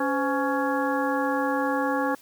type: harmonic tone with a mistuned harmonic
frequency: 278.8 Hz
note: C#4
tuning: 10 cents sharp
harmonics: 1 / 2 / 3 / 4 / 5 / 6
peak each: -27 / -28 / -29 / -31 / -35 / -32 dBFS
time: 0-2.15 s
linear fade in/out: 5 ms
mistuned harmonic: 2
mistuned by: -140 cents
effects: white hiss -53 dBFS RMS until 2.21 s